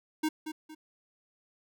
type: tone with echo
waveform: square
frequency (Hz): 311.1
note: D#4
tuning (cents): 0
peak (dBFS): -27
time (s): 0.23-0.29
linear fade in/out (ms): 10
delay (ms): 230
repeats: 2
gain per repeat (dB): -9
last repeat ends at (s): 0.75
effects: none